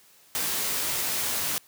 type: noise with comb filter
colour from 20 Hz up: white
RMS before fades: -28 dBFS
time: 0.35-1.58 s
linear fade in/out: 0 ms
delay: 18 ms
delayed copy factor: -0.55
effects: white hiss -57 dBFS RMS until 1.67 s + high-pass 80 Hz 12 dB/octave